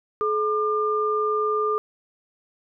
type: tone pair together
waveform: sine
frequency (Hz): 427.6 / 1200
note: A4 / D6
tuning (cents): -49 / +37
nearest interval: octave + tritone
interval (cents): 1786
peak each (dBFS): -23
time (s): 0.21-1.78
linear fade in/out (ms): 0
effects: none